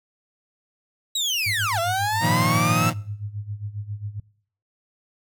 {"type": "linear two-way sweep", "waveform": "30% pulse", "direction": "down then up", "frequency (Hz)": [3914, 659.3, 1339], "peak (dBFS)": -19, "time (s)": [1.15, 2.9], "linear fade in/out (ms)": 5, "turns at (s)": 1.79}
{"type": "tone with tremolo", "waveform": "sine", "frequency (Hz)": 103.6, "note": "G#2", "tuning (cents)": -4, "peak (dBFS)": -26, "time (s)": [1.46, 4.2], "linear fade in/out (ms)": 5, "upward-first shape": "sine", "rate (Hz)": 7.4, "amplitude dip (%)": 85}
{"type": "chord", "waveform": "sawtooth", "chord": "Bb suspended fourth", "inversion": "none", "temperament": "just", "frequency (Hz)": [116.54, 155.39, 174.81], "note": ["Bb2", "Eb3", "F3"], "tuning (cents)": [0, -2, 2], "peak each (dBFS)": -20, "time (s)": [2.2, 2.94], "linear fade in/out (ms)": 50}
{"effects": ["noise-tail reverb RT60 0.6 s tail -24 dB re dry"]}